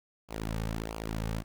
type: tone with flanger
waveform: sawtooth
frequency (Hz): 54.8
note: A1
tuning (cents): -6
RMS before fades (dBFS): -35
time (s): 0.28-1.44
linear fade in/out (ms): 50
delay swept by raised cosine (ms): 0.52 to 3.02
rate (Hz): 1.5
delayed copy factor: -0.75
effects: 10-bit